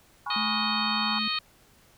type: chord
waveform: sine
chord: C# dominant seventh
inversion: second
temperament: equal with one note detuned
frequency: 830.6 / 987.8 / 1108.7 / 1433.7 Hz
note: G#5 / B5 / C#6 / E#6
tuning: 0 / 0 / 0 / +45 cents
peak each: -35 / -37 / -34 / -38 dBFS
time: 0.26-1.19 s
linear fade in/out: 5 ms
type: harmonic tone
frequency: 623 Hz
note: D#5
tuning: 2 cents sharp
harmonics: 2 / 3 / 4 / 5 / 6 / 7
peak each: -33 / -39 / -33 / -35 / -33 / -31 dBFS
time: 0.3-1.39 s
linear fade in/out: 5 ms
type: tone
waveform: sine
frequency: 216.9 Hz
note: A3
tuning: 25 cents flat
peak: -32 dBFS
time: 0.36-1.28 s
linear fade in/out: 2 ms
effects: pink hiss -59 dBFS RMS until 1.97 s